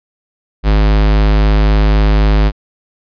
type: tone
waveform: square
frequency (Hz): 51.91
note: G#1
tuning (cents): 0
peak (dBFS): -8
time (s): 0.63-2.52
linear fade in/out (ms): 50
effects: resampled to 11025 Hz